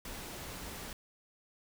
pink noise, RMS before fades -44 dBFS, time 0.05-0.93 s, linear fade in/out 2 ms, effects none

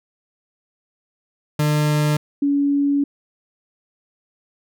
40% pulse / sine tone pair in turn, 150.1 / 283.4 Hz, D3 / C#4, +38 / +38 cents, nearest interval major seventh, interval 1100 cents, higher second, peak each -15 dBFS, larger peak neither, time 1.59-2.17 / 2.42-3.04 s, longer second, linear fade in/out 5 ms, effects none

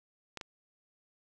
clicks, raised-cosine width 0.2 ms, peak -23 dBFS, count 2, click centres 0.373 / 0.412 s, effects none

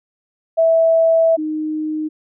sine tone pair in turn, 655 / 309.1 Hz, E5 / D#4, -11 / -11 cents, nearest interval octave + minor second, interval 1300 cents, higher first, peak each -10 / -19 dBFS, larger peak first, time 0.57-1.37 / 1.37-2.09 s, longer first, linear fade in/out 20 ms, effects none

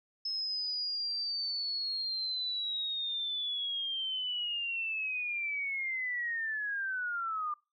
sine linear sweep, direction down, 5200 to 1192 Hz, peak -32 dBFS, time 0.25-7.54 s, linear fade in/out 5 ms, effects noise-tail reverb RT60 0.3 s tail -26 dB re dry

